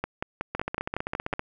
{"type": "two click trains", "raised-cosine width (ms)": 0.5, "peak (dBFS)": [-13, -14], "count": [8, 14], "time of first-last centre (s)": [[0.04, 1.336], [0.55, 1.394]], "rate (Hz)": [5.4, 15.4], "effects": []}